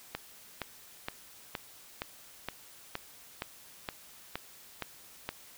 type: click train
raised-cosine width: 0.3 ms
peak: -18 dBFS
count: 12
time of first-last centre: 0.15-5.29 s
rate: 2.14 Hz
effects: white hiss -54 dBFS RMS until 5.57 s